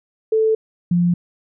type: tone pair in turn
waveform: sine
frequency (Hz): 440 / 174.61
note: A4 / F3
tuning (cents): 0 / 0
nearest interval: octave + major third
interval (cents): 1600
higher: first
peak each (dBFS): -13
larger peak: neither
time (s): 0.32-0.55 / 0.91-1.14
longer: neither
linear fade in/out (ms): 5
effects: none